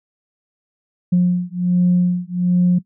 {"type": "beating tone pair", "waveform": "sine", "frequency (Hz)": [177.8, 179.1], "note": ["F3", "F3"], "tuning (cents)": [31, 44], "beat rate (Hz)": 1.3, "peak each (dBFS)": [-15, -15], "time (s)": [1.12, 2.79], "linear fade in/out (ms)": 10, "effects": ["noise-tail reverb RT60 0.1 s tail -17 dB re dry", "tanh soft clip ceiling -7 dBFS"]}